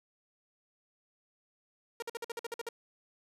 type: tone bursts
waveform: sawtooth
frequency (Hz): 466.2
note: A#4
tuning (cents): 0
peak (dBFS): -32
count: 10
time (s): 2-2.689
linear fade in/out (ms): 2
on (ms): 23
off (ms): 51
effects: resampled to 32000 Hz